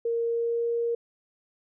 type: tone with pitch glide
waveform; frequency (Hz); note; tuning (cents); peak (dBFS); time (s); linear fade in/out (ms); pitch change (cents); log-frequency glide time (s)
sine; 464.7 to 468.2; A#4 to A#4; -5 to +8; -24; 0.05-0.95; 5; +13; 0.25-0.67
effects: none